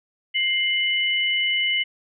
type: tone pair together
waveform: sine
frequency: 2100 / 2970 Hz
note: C7 / F#7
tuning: +6 / +6 cents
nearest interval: tritone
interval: 600 cents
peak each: -22 dBFS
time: 0.34-1.84 s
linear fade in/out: 20 ms
effects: none